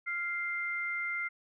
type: tone pair together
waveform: sine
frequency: 1396.9 / 2093 Hz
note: F6 / C7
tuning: 0 / 0 cents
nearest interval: perfect fifth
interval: 700 cents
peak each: -37 / -33 dBFS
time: 0.06-1.29 s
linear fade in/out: 20 ms
effects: none